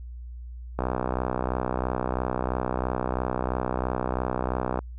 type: click train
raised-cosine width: 1 ms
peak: -12 dBFS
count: 253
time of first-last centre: 0.79-4.79 s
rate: 63 Hz
effects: added 60 Hz sine -36 dBFS peak until 4.98 s